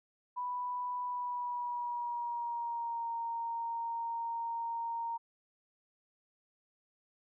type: tone with pitch glide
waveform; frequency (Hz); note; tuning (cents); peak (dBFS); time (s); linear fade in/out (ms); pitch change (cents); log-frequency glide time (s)
sine; 987.8 to 927; B5 to A#5; 0 to -10; -34; 0.36-5.18; 20; -110; 1.04-3.1
effects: none

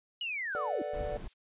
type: linear sweep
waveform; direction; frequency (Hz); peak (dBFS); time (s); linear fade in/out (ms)
sine; down; 2958 to 252.1; -33; 0.21-0.82; 2
type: noise with tremolo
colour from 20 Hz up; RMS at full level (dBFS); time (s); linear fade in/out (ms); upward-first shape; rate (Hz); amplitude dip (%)
violet; -48; 0.51-1.34; 10; triangle; 4.2; 70
type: chord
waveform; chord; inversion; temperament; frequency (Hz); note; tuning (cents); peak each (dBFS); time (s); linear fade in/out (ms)
triangle; B minor seventh; third; equal; 440 / 493.9 / 587.3 / 740; A4 / B4 / D5 / F#5; 0 / 0 / 0 / 0; -40 / -40 / -34 / -40; 0.55-1.17; 0
type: noise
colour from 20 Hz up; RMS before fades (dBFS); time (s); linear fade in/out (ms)
brown; -40; 0.93-1.28; 10
effects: resampled to 8000 Hz

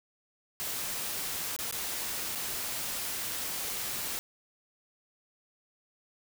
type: noise with dropouts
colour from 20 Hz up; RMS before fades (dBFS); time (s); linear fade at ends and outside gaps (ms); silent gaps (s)
white; -35; 0.6-4.19; 0; 1.564-1.589 / 1.711-1.725 / 2.351-2.356
effects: none

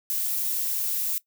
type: noise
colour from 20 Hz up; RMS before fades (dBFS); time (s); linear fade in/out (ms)
violet; -27; 0.1-1.18; 0
effects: noise-tail reverb RT60 0.1 s tail -19 dB re dry

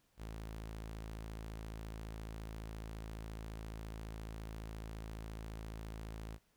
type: tone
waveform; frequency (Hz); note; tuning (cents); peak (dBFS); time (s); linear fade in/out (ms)
sawtooth; 54.5; A1; -16; -40; 0.17-6.39; 50
effects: pink hiss -75 dBFS RMS until 6.56 s

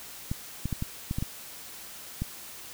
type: clicks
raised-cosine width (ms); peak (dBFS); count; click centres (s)
5; -17; 8; 0.315 / 0.656 / 0.727 / 0.824 / 1.111 / 1.185 / 1.225 / 2.22
effects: white hiss -44 dBFS RMS until 2.73 s

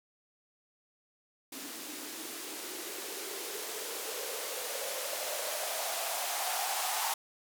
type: noise with band-pass filter sweep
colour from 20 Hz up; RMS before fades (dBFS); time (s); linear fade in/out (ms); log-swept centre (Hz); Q
violet; -37; 1.52-7.14; 5; 270 to 840; 5.6
effects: none

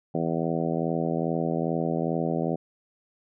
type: harmonic tone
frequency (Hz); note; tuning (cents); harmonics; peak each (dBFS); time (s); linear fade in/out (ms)
82.41; E2; 0; 2 / 3 / 4 / 5 / 6 / 7 / 8 / 9; -29 / -31 / -32 / -33 / -34 / -34 / -35 / -36; 0.14-2.56; 10
effects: none

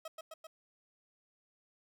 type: tone with echo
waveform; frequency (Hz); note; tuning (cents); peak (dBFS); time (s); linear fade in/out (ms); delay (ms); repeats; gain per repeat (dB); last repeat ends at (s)
30% pulse; 640; D#5; +49; -39; 0.05-0.08; 5; 130; 3; -2; 0.47
effects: none

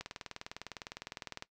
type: click train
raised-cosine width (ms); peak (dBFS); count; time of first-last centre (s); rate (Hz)
0.2; -23; 29; 0.01-1.424; 19.8
effects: noise-tail reverb RT60 0.1 s tail -18 dB re dry

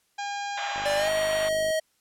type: harmonic tone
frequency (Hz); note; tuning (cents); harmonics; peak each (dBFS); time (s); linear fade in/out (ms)
809; G#5; -46; 1 / 2 / 3 / 4 / 5 / 6 / 7 / 8 / 9; -31 / -37 / -41 / -43 / -45 / -47 / -48 / -49 / -50; 0.18-1.09; 10
type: band-pass noise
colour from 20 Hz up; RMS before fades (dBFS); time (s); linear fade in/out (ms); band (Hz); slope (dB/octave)
pink; -35; 0.57-1.49; 5; 590 to 3800; 96
type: click train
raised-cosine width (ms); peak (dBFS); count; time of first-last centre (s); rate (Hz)
2; -30; 49; 0.76-1.705; 50.8
type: tone with pitch glide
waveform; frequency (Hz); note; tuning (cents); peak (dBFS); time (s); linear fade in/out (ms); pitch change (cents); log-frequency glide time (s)
square; 587.3 to 633.1; D5 to D#5; 0 to +30; -24; 0.85-1.8; 10; +130; 0.96-1.08
effects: white hiss -69 dBFS RMS until 2 s + low-pass 12000 Hz 12 dB/octave

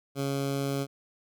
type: tone with notch filter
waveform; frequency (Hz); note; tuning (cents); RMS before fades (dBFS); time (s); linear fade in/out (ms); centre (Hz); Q
15% pulse; 138.59; C#3; 0; -30; 0.15-0.87; 50; 1800; 1.6
effects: none

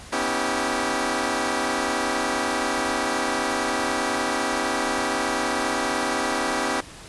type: chord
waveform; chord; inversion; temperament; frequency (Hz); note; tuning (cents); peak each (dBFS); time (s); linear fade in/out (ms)
10% pulse; C# half-diminished seventh; third; equal with one note detuned; 246.9 / 277.2 / 321.2 / 392; B3 / C#4 / E4 / G4; 0 / 0 / -45 / 0; -20; 0.12-6.81; 10
effects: pink hiss -42 dBFS RMS until 7.08 s + resampled to 24000 Hz

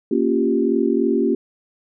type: chord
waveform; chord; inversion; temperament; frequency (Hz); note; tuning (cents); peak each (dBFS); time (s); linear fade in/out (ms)
sine; G half-diminished seventh; first; equal; 233.1 / 277.2 / 349.2 / 392; Bb3 / Db4 / F4 / G4; 0 / 0 / 0 / 0; -21; 0.11-1.35; 5
effects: none

